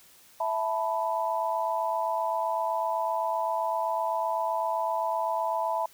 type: chord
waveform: sine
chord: E suspended fourth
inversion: none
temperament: equal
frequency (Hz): 659.3 / 880 / 987.8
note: E5 / A5 / B5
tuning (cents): 0 / 0 / 0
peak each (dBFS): -30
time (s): 0.4-5.86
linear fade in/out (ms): 5
effects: white hiss -56 dBFS RMS until 5.93 s